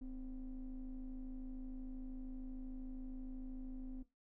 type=ring-modulated tone; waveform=triangle; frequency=116.54 Hz; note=A#2; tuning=in tune; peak=-37 dBFS; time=0.01-4.03 s; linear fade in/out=10 ms; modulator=143 Hz; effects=noise-tail reverb RT60 0.2 s tail -17 dB re dry + tanh soft clip ceiling -39 dBFS